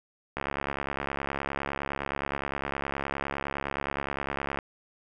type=click train; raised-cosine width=0.5 ms; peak=-15 dBFS; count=295; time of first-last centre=0.37-4.588 s; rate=69.7 Hz; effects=none